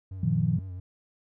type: tone with vibrato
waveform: triangle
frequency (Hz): 92.5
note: F#2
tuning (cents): 0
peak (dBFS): -33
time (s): 0.11-0.8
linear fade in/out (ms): 5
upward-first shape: sine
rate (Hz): 6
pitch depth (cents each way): 55
type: chord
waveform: sine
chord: Bb suspended fourth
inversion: none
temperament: equal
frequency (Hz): 116.54 / 155.56 / 174.61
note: Bb2 / Eb3 / F3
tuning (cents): 0 / 0 / 0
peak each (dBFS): -27 / -26 / -27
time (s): 0.23-0.59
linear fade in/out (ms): 5
effects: none